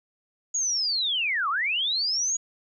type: linear two-way sweep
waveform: sine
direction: down then up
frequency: 6810 to 1077 to 6810 Hz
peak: -23 dBFS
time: 0.54-2.37 s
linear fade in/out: 10 ms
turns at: 1.49 s
effects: none